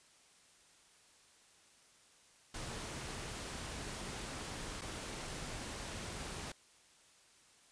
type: noise with dropouts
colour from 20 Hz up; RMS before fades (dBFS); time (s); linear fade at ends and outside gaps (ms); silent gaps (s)
pink; -44; 2.54-6.52; 5; 4.812-4.817
effects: white hiss -65 dBFS RMS until 7.71 s + resampled to 22050 Hz